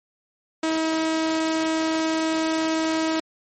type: tone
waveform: sawtooth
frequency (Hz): 320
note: D#4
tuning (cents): +49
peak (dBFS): -17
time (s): 0.63-3.2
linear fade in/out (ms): 5
effects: MP3 32 kbps